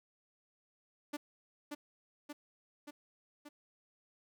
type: tone with echo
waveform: sawtooth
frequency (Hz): 293.7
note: D4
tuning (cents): 0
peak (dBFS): -33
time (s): 1.13-1.17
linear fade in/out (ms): 10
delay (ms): 580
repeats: 4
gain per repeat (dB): -3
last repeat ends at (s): 3.49
effects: none